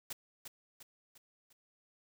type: noise with echo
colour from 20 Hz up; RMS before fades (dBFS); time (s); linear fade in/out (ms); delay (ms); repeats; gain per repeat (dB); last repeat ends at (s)
white; -41; 0.1-0.13; 5; 350; 4; -6; 1.53
effects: none